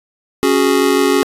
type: chord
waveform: square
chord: C# suspended fourth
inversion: none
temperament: just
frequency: 277.2 / 369.6 / 415.8 Hz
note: C#4 / F#4 / G#4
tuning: 0 / -2 / +2 cents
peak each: -16 dBFS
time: 0.43-1.23 s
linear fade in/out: 0 ms
effects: resampled to 32000 Hz